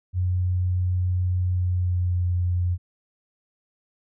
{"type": "tone with pitch glide", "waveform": "sine", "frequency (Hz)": [90.7, 88.94], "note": ["F#2", "F2"], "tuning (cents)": [-34, 32], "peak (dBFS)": -20, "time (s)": [0.13, 2.78], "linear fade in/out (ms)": 50, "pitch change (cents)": -34, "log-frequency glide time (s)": [1.47, 2.28], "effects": []}